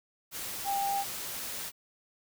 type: tone in noise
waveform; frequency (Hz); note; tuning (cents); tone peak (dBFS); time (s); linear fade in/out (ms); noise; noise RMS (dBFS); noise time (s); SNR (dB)
sine; 796; G5; +26; -28; 0.64-1.05; 50; white; -38; 0.31-1.72; +7
effects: none